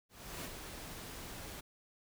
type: noise with ADSR envelope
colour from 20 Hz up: pink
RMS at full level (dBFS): -42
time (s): 0.09-1.61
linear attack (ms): 350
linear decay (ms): 46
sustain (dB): -5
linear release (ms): 12
effects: none